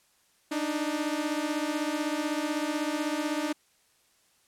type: beating tone pair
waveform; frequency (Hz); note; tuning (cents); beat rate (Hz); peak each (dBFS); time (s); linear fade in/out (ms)
sawtooth; 293.6 / 309.6; D4 / D#4; 0 / -9; 16; -27; 0.51-3.53; 10
effects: white hiss -66 dBFS RMS until 4.47 s + low-pass 11000 Hz 12 dB/octave